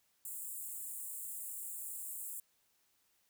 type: high-pass noise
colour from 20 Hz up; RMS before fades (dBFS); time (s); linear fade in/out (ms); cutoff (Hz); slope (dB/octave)
pink; -44; 0.25-2.4; 2; 7400; 96
effects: white hiss -75 dBFS RMS until 3.29 s